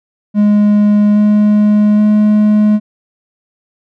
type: tone with pitch steps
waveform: triangle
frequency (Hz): 207.7 / 209.4 / 211.1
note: G#3 / G#3 / G#3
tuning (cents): 0 / +15 / +29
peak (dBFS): -4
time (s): 0.34-2.8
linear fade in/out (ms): 50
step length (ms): 820
effects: none